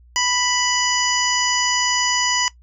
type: harmonic tone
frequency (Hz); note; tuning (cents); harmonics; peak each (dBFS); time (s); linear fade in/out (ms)
987.8; B5; 0; 1 / 2 / 3 / 5 / 6 / 7; -24 / -24 / -24 / -24 / -24 / -24; 0.16-2.48; 0
effects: noise-tail reverb RT60 0.1 s tail -18 dB re dry + added 60 Hz sine -46 dBFS peak until 2.62 s